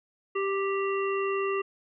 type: harmonic tone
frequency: 392.4 Hz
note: G4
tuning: 2 cents sharp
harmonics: 1 / 3 / 5 / 7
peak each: -27 / -32 / -39 / -37 dBFS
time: 0.35-1.62 s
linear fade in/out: 10 ms
effects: none